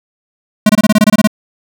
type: tone bursts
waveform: square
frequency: 212.6 Hz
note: G#3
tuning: 41 cents sharp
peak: -5 dBFS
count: 11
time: 0.66-1.274 s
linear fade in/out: 5 ms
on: 34 ms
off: 24 ms
effects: none